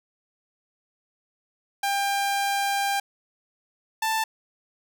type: tone pair in turn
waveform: sawtooth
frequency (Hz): 797 / 884.7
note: G5 / A5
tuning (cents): +28 / +9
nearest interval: major second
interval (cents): 181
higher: second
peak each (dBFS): -19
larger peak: neither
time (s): 1.83-3 / 4.02-4.24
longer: first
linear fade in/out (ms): 5
effects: none